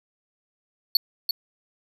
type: tone with echo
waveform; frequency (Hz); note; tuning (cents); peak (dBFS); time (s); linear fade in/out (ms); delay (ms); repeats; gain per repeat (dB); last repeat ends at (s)
square; 4435; C#8; 0; -15; 0.95-0.97; 2; 340; 1; -7; 1.31
effects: none